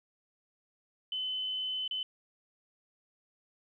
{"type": "tone with dropouts", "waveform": "sine", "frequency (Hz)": 3034, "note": "F#7", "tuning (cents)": 43, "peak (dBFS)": -32, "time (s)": [1.12, 2.03], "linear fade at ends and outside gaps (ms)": 2, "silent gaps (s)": [1.878, 1.91], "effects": ["12-bit"]}